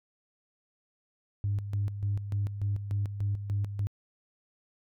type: tone with tremolo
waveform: sine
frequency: 101.2 Hz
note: G#2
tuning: 44 cents flat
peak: -25 dBFS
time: 1.44-3.87 s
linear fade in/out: 0 ms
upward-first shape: square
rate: 3.4 Hz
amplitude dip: 65%
effects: tanh soft clip ceiling -22 dBFS